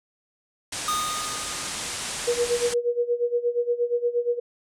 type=low-pass noise; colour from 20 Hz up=white; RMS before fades=-32 dBFS; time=0.72-2.74 s; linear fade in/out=5 ms; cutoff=9700 Hz; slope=48 dB/octave
type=tone with exponential decay; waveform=square; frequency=1232 Hz; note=D#6; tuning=17 cents flat; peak=-23 dBFS; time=0.88-2.36 s; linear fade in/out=2 ms; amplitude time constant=320 ms
type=tone with tremolo; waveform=sine; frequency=480 Hz; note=B4; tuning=49 cents flat; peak=-18 dBFS; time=2.27-4.4 s; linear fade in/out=10 ms; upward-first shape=sine; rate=8.5 Hz; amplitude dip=85%
effects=none